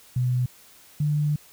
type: tone pair in turn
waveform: sine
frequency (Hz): 125.1 / 148.77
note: B2 / D3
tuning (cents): +23 / +23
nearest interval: minor third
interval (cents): 300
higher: second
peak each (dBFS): -20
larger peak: neither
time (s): 0.16-0.46 / 1-1.36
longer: second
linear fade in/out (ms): 5
effects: white hiss -52 dBFS RMS until 1.52 s